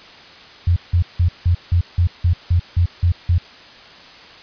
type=tone bursts; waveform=sine; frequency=86.9 Hz; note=F2; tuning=8 cents flat; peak=-11 dBFS; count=11; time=0.67-3.382 s; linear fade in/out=5 ms; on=92 ms; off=170 ms; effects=white hiss -41 dBFS RMS until 4.42 s + resampled to 11025 Hz